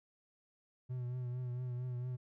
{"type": "tone with vibrato", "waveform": "triangle", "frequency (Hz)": 124.5, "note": "B2", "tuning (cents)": 14, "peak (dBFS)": -35, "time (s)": [0.89, 2.17], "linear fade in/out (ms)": 20, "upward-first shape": "triangle", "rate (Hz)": 4.4, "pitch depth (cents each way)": 44, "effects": []}